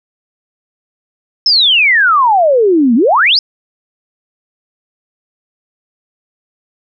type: exponential two-way sweep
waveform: sine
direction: down then up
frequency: 5350 to 220 to 5350 Hz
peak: -6 dBFS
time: 1.46-3.39 s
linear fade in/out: 2 ms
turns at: 2.95 s
effects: none